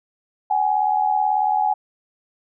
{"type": "tone pair together", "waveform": "sine", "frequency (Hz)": [758, 836.3], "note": ["F#5", "G#5"], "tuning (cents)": [42, 12], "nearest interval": "major second", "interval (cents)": 170, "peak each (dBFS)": [-21, -18], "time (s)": [0.5, 1.74], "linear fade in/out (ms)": 10, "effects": []}